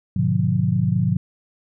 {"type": "chord", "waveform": "sine", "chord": "G# diminished seventh", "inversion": "none", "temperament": "just", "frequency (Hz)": [103.83, 124.59, 149.51, 179.41], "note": ["G#2", "B2", "D3", "F3"], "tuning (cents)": [0, 16, 31, 47], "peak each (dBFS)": [-23, -22, -23, -21], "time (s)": [0.16, 1.17], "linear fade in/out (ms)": 5, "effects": []}